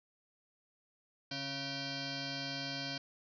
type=tone with frequency modulation; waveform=sine; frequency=2349 Hz; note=D7; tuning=in tune; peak=-37 dBFS; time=1.31-2.98 s; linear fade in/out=5 ms; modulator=415 Hz; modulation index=6.6; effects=none